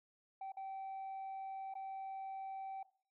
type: tone with dropouts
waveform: sine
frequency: 773 Hz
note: G5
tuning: 24 cents flat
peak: -40 dBFS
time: 0.41-2.83 s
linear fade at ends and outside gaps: 5 ms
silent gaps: 0.52-0.569 / 1.74-1.752 s
effects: noise-tail reverb RT60 0.4 s tail -17 dB re dry + tanh soft clip ceiling -41 dBFS